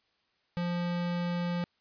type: tone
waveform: square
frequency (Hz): 174.61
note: F3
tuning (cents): 0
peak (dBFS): -30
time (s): 0.57-1.64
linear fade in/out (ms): 0
effects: white hiss -73 dBFS RMS until 1.8 s + resampled to 11025 Hz